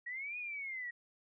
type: linear two-way sweep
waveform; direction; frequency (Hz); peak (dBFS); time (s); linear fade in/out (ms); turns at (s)
sine; up then down; 1891 to 2489 to 1891; -39; 0.06-0.91; 10; 0.38
effects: none